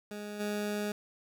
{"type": "tone with level steps", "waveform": "20% pulse", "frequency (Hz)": 207.7, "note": "G#3", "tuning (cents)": 0, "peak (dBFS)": [-34, -27], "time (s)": [0.11, 0.92], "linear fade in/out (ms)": 2, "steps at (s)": 0.39, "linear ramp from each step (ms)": 20, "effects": []}